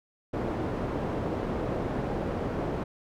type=low-pass noise; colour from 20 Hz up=white; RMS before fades=-31 dBFS; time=0.33-2.84 s; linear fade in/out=10 ms; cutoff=520 Hz; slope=12 dB/octave; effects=none